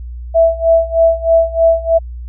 sine tone with tremolo, 660 Hz, E5, 2 cents sharp, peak -5 dBFS, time 0.34-1.99 s, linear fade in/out 20 ms, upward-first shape sine, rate 3.2 Hz, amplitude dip 90%, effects added 60 Hz sine -24 dBFS peak until 2.28 s

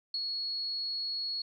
sine tone with ADSR envelope, 4343 Hz, C#8, 36 cents flat, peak -30 dBFS, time 0.14-1.42 s, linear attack 3 ms, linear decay 52 ms, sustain -2 dB, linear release 5 ms, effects 12-bit

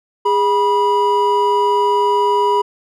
triangle tone pair together, 410.4 / 976 Hz, G#4 / B5, -21 / -21 cents, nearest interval octave + minor third, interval 1500 cents, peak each -14 / -12 dBFS, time 0.25-2.62 s, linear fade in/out 10 ms, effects none

